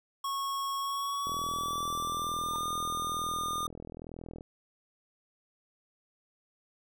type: tone with pitch glide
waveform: square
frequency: 1100 to 1213.5 Hz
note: C#6 to D#6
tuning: -14 to -44 cents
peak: -32 dBFS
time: 0.24-3.67 s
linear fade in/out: 5 ms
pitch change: +170 cents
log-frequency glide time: 0.78-2.66 s
type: click train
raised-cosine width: 2 ms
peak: -30 dBFS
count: 130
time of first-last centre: 1.27-4.409 s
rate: 41.1 Hz
type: tone with exponential growth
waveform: sine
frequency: 919 Hz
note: A#5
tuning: 25 cents flat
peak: -37 dBFS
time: 2.47-2.56 s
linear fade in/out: 0 ms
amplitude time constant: 19 ms
effects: none